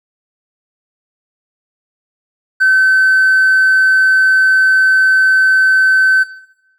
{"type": "tone", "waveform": "triangle", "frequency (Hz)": 1532, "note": "G6", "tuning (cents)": -40, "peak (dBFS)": -4, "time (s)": [2.6, 6.24], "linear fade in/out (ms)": 20, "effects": ["noise-tail reverb RT60 0.8 s tail -18 dB re dry", "tanh soft clip ceiling -3 dBFS"]}